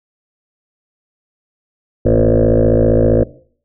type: tone with frequency modulation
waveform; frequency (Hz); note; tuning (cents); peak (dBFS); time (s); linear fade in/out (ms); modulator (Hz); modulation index
sine; 297.1; D4; +20; -7; 2.05-3.24; 10; 55.2; 5
effects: noise-tail reverb RT60 0.5 s tail -19 dB re dry + tanh soft clip ceiling -4 dBFS